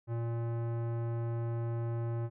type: tone with tanh clipping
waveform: sine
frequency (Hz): 116.54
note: A#2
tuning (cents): 0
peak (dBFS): -34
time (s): 0.07-2.3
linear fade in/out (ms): 50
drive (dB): 18
effects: none